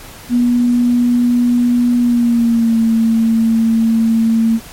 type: tone with pitch glide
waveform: sine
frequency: 242.4 to 226.2 Hz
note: B3 to A3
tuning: -32 to +48 cents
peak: -9 dBFS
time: 0.29-4.6 s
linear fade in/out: 50 ms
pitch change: -120 cents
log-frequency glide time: 1.99-2.81 s
effects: pink hiss -35 dBFS RMS until 4.72 s + MP3 64 kbps